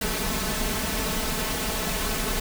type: noise with comb filter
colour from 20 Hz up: pink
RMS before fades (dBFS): -27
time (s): 0.01-2.4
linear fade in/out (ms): 5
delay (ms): 4.6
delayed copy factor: +0.75
effects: none